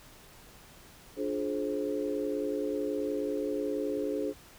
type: chord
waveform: sine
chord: D half-diminished seventh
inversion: none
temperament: just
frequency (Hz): 293.7 / 352.4 / 422.9 / 528.6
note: D4 / F4 / Ab4 / C5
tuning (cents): 0 / +16 / +31 / +18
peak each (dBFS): -34 / -39 / -33 / -36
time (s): 1.16-4.34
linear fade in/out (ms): 50
effects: pink hiss -54 dBFS RMS until 4.58 s